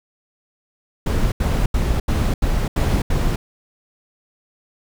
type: noise bursts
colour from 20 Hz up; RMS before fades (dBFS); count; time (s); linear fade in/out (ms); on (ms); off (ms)
brown; -18; 7; 1.06-3.36; 5; 260; 80
effects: none